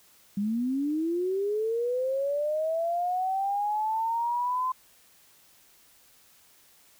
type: linear sweep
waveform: sine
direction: up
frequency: 196 to 1033 Hz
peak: -25 dBFS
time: 0.37-4.72 s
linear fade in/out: 5 ms
effects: white hiss -59 dBFS RMS until 6.99 s